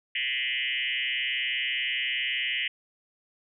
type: tone with frequency modulation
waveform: sine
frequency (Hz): 2489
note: D#7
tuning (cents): 0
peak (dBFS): -26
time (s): 0.15-2.68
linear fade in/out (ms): 5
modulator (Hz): 129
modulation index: 4.7
effects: none